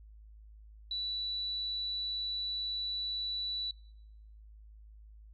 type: tone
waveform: sine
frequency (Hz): 3951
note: B7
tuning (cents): 0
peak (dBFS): -33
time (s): 0.91-3.71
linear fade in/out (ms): 2
effects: noise-tail reverb RT60 0.8 s tail -25 dB re dry + added 53 Hz sine -51 dBFS peak until 5.33 s